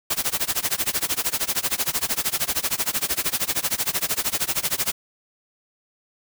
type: noise with tremolo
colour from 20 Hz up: white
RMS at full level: -21 dBFS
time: 0.1-4.92 s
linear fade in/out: 5 ms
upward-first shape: sine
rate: 13 Hz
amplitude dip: 95%
effects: none